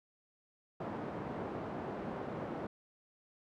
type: band-pass noise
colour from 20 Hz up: pink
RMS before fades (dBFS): -41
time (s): 0.8-2.67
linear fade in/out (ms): 5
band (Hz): 180 to 890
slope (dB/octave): 12
effects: none